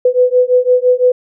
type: beating tone pair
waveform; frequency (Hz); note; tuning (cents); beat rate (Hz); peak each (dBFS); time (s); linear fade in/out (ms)
sine; 496.9 / 502.8; B4 / B4; +11 / +31; 5.9; -11; 0.05-1.12; 5
effects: none